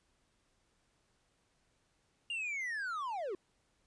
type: linear sweep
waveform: triangle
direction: down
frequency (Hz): 2839 to 341.8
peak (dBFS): -34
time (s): 2.3-3.35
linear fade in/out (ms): 2
effects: pink hiss -75 dBFS RMS until 3.86 s + resampled to 22050 Hz